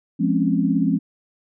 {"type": "chord", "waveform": "sine", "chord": "Db major seventh", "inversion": "first", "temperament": "just", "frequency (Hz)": [173.24, 207.9, 259.9, 277.2], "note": ["F3", "Ab3", "C4", "Db4"], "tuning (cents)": [-14, 2, -11, 0], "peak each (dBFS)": -22, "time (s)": [0.19, 0.99], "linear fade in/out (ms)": 20, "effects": []}